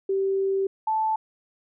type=tone pair in turn; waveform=sine; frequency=388.2 / 876 Hz; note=G4 / A5; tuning=-17 / -8 cents; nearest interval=octave + major second; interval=1409 cents; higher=second; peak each=-21 / -21 dBFS; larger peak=neither; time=0.09-0.67 / 0.87-1.16 s; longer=first; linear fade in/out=5 ms; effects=none